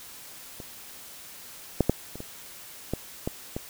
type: clicks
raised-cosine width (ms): 2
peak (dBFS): -26 / -6 / -6 / -25 / -23 / -13 / -14 / -17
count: 8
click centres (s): 0.602 / 1.807 / 1.896 / 2.156 / 2.204 / 2.936 / 3.275 / 3.565
effects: white hiss -45 dBFS RMS until 3.69 s